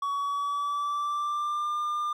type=tone with pitch glide; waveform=triangle; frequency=1127 to 1200.9 Hz; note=C#6 to D6; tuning=+28 to +38 cents; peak=-25 dBFS; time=0.02-2.13 s; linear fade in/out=5 ms; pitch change=+110 cents; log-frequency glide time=0.14-1.74 s; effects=none